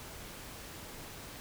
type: silence
effects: pink hiss -47 dBFS RMS until 1.4 s